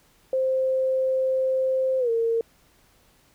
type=tone with pitch glide; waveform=sine; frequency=523.3 to 458.2 Hz; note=C5 to A#4; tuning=0 to -30 cents; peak=-20 dBFS; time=0.33-2.41 s; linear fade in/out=2 ms; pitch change=-230 cents; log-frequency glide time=1.99-2.1 s; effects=pink hiss -60 dBFS RMS until 3.34 s